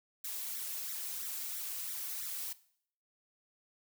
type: noise with flanger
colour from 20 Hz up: blue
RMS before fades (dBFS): -40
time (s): 0.24-2.53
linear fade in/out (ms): 5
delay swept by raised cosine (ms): 0.52 to 2.82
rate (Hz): 3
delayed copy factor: +0.7
effects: noise-tail reverb RT60 0.6 s tail -18 dB re dry